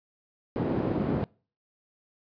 white band-pass noise, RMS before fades -28 dBFS, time 0.56-1.24 s, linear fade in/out 0 ms, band 110 to 330 Hz, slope 12 dB/octave, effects noise-tail reverb RT60 0.4 s tail -25 dB re dry + resampled to 11025 Hz

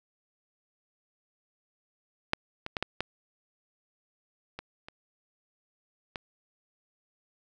clicks, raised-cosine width 0.3 ms, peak -8 / -19 / -14 / -12 / -13 / -22 / -27 / -19 dBFS, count 8, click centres 2.334 / 2.664 / 2.768 / 2.826 / 3.006 / 4.59 / 4.885 / 6.158 s, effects none

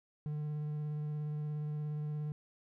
triangle tone with vibrato, 150 Hz, D3, 37 cents sharp, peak -33 dBFS, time 0.26-2.32 s, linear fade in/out 0 ms, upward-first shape sine, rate 17 Hz, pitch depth 13 cents each way, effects none

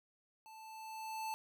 square tone with level ramp, 880 Hz, A5, in tune, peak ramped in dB -54 to -38 dBFS, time 0.46-1.34 s, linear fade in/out 0 ms, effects none

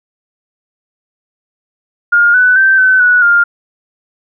sine tone with pitch steps, 1417 / 1495 / 1556 / 1520 / 1471 / 1405 Hz, F6 / F#6 / G6 / F#6 / F#6 / F6, +25 / +17 / -13 / +46 / -11 / +10 cents, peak -5 dBFS, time 2.12-3.44 s, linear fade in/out 10 ms, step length 220 ms, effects none

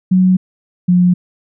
sine tone pair in turn, 185 / 178.8 Hz, F#3 / F3, 0 / +41 cents, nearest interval minor second, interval 59 cents, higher first, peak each -7 dBFS, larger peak neither, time 0.11-0.37 / 0.88-1.14 s, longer neither, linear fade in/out 10 ms, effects none

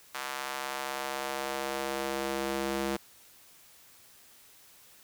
square tone with high-pass filter sweep, 68 Hz, C#2, 33 cents flat, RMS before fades -34 dBFS, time 0.14-2.97 s, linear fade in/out 10 ms, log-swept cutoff 1100 to 280 Hz, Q 1.1, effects white hiss -57 dBFS RMS until 5.03 s

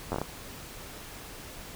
slowing click train, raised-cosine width 1 ms, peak -16 dBFS, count 6, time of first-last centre 0.12-0.216 s, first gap 10 ms, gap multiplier 1.33, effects pink hiss -44 dBFS RMS until 1.75 s

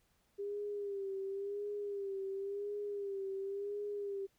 sine tone with vibrato, 399.6 Hz, G4, 33 cents sharp, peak -37 dBFS, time 0.38-4.27 s, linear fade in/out 20 ms, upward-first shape sine, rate 0.94 Hz, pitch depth 54 cents each way, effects pink hiss -75 dBFS RMS until 4.38 s

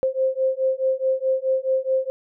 sine beating tone pair, 523.3 / 528 Hz, C5 / C5, 0 / +16 cents, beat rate 4.7 Hz, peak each -22 dBFS, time 0.03-2.1 s, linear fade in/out 0 ms, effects none

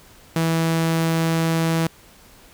sawtooth tone, 163.7 Hz, E3, 12 cents flat, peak -14 dBFS, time 0.36-1.87 s, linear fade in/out 2 ms, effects pink hiss -49 dBFS RMS until 2.53 s

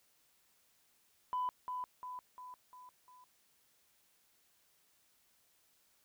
sine tone with echo, 1000 Hz, B5, 21 cents sharp, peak -32 dBFS, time 1.33-1.49 s, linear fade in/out 0 ms, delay 350 ms, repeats 5, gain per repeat -5 dB, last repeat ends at 3.24 s, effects tanh soft clip ceiling -29 dBFS + white hiss -72 dBFS RMS until 6.04 s

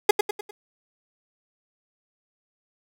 30% pulse tone with echo, 415.3 Hz, G#4, in tune, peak -8 dBFS, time 0.09-0.11 s, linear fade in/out 5 ms, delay 100 ms, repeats 4, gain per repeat -7 dB, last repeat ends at 0.51 s, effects none

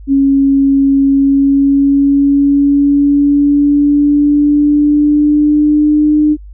sine tone with pitch glide, 275 to 301.6 Hz, C#4 to D4, -14 to +46 cents, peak -6 dBFS, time 0.07-6.37 s, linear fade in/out 50 ms, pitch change +160 cents, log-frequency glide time 1.07-6.18 s, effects added 50 Hz sine -29 dBFS peak until 6.53 s

